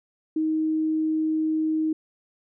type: tone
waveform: sine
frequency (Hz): 314.3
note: D#4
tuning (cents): +18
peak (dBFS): -21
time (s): 0.36-1.93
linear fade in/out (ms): 5
effects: none